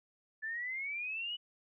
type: exponential sweep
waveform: sine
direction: up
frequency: 1734 to 2977 Hz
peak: -36 dBFS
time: 0.42-1.37 s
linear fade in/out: 20 ms
effects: none

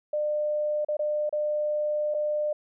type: tone with dropouts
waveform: sine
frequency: 600 Hz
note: D5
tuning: 37 cents sharp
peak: -24 dBFS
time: 0.13-2.53 s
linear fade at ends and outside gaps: 5 ms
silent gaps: 0.848-0.885 / 0.969-0.992 / 1.294-1.326 / 2.141-2.145 s
effects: none

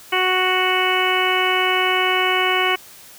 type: harmonic tone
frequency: 370 Hz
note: F#4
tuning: in tune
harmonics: 1 / 2 / 3 / 4 / 5 / 6 / 7 / 8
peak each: -23 / -24 / -23 / -26 / -27 / -22 / -28 / -23 dBFS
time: 0.12-2.76 s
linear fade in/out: 10 ms
effects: white hiss -43 dBFS RMS until 3.18 s

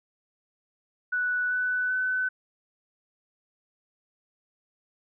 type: tone with pitch steps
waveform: sine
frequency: 1480 / 1494.6 / 1509.4 Hz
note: F#6 / F#6 / F#6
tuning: 0 / +17 / +34 cents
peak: -24 dBFS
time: 1.12-2.29 s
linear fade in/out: 10 ms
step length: 390 ms
effects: none

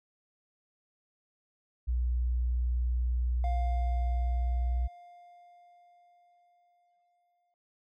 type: tone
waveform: sine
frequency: 60.8 Hz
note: B1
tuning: 26 cents flat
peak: -26 dBFS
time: 1.87-4.88 s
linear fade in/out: 20 ms
type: tone with exponential decay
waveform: triangle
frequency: 703 Hz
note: F5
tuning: 11 cents sharp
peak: -32 dBFS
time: 3.44-7.54 s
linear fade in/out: 1 ms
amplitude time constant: 890 ms
effects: none

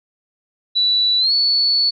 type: tone with pitch glide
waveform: sine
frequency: 3951 to 4435 Hz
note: B7 to C#8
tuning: 0 to 0 cents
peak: -13 dBFS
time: 0.75-1.91 s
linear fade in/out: 20 ms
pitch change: +200 cents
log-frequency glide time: 1.19-1.33 s
effects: none

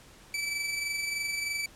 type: tone with amplitude modulation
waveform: sawtooth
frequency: 2311 Hz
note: D7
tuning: 28 cents flat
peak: -25 dBFS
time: 0.34-1.66 s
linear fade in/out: 2 ms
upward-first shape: sine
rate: 23.2 Hz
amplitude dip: 40%
effects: pink hiss -54 dBFS RMS until 1.75 s + low-pass 11000 Hz 12 dB/octave

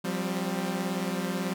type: chord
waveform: sawtooth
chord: F suspended second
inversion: none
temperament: equal with one note detuned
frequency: 177.77 / 196 / 261.6 Hz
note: F3 / G3 / C4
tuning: +31 / 0 / 0 cents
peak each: -28 / -28 / -32 dBFS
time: 0.04-1.54 s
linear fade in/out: 10 ms
effects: none

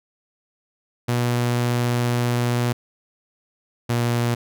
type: tone pair in turn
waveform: sawtooth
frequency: 121 / 119.2 Hz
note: B2 / A#2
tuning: -35 / +39 cents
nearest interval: unison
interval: 26 cents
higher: first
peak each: -15 dBFS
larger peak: neither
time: 1.08-2.73 / 3.89-4.35 s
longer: first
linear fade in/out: 10 ms
effects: none

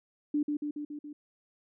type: tone with echo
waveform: sine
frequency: 295.1 Hz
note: D4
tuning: 8 cents sharp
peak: -25 dBFS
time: 0.34-0.43 s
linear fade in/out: 5 ms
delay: 140 ms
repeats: 5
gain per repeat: -3 dB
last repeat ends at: 1.13 s
effects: none

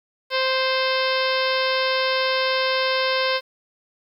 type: harmonic tone with a mistuned harmonic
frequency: 523 Hz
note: C5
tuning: 1 cent flat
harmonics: 1 / 2 / 3 / 4 / 5 / 6 / 7 / 8 / 9 / 10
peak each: -23 / -26 / -28 / -29 / -30 / -31 / -31 / -32 / -33 / -33 dBFS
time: 0.3-3.41 s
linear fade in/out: 50 ms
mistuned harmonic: 6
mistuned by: -16 cents
effects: 9-bit

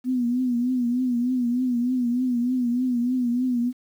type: tone with vibrato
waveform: sine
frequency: 246.9 Hz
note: B3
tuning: in tune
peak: -20 dBFS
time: 0.04-3.73 s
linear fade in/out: 50 ms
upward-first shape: triangle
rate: 3.3 Hz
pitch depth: 86 cents each way
effects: 9-bit

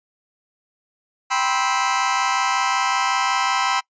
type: chord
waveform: sawtooth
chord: C major seventh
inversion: second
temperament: just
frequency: 784.9 / 981.1 / 1046.5 / 1308.1 Hz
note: G5 / B5 / C6 / E6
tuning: +2 / -12 / 0 / -14 cents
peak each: -20 dBFS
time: 1.3-3.81 s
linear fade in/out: 20 ms
effects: noise-tail reverb RT60 0.1 s tail -24 dB re dry + resampled to 16000 Hz

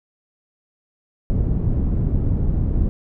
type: low-pass noise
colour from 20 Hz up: pink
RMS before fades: -19 dBFS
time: 1.3-2.89 s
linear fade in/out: 0 ms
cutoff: 190 Hz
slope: 12 dB/octave
effects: none

